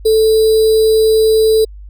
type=tone with sample-and-hold; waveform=sine; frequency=440 Hz; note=A4; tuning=in tune; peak=-7 dBFS; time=0.05-1.65 s; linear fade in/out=10 ms; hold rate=4410 Hz; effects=added 50 Hz sine -30 dBFS peak until 1.89 s